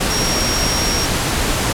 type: tone in noise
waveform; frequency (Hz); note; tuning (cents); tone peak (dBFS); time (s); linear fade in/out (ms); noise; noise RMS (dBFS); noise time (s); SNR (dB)
sine; 5590; F8; +1; -20; 0.1-1.06; 10; pink; -18; 0-1.73; -5
effects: low-pass 11000 Hz 12 dB/octave